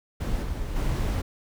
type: noise with level steps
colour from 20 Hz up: brown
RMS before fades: -27 / -31 / -25 dBFS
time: 0.2-1.22 s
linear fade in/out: 10 ms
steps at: 0.42 / 0.75 s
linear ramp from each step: 20 ms
effects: none